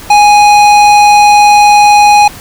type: tone with hard clipping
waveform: sine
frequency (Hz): 829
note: G#5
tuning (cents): -3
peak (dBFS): -3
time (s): 0.1-2.28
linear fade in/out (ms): 5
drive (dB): 15
effects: pink hiss -29 dBFS RMS until 2.4 s